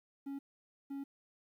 triangle tone bursts at uneven times, 277.2 Hz, C#4, in tune, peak -37 dBFS, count 2, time 0.26-0.39 / 0.9-1.04 s, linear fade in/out 10 ms, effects 12-bit

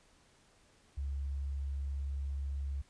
sine tone, 69.3 Hz, C#2, in tune, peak -34 dBFS, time 0.97-2.82 s, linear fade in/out 10 ms, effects pink hiss -66 dBFS RMS until 2.89 s + resampled to 22050 Hz

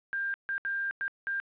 sine tone bursts at uneven times, 1594 Hz, G6, 28 cents sharp, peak -29 dBFS, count 5, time 0.13-0.34 / 0.49-0.58 / 0.65-0.91 / 1.01-1.08 / 1.27-1.4 s, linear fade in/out 0 ms, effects resampled to 8000 Hz + 10-bit

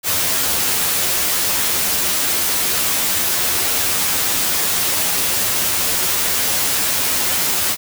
white noise with comb filter, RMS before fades -18 dBFS, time 0.03-7.77 s, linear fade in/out 50 ms, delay 11 ms, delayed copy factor +0.65, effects none

